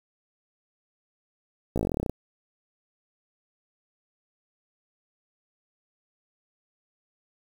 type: slowing click train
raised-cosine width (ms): 2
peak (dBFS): -14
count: 15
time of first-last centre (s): 1.76-2.096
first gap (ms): 16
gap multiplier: 1.06
effects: 7-bit